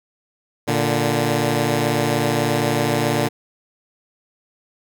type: tone pair together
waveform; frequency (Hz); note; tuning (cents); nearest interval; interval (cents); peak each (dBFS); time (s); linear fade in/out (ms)
10% pulse; 115.97 / 146.83; A#2 / D3; -9 / 0; major third; 409; -12; 0.67-3.29; 20
effects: none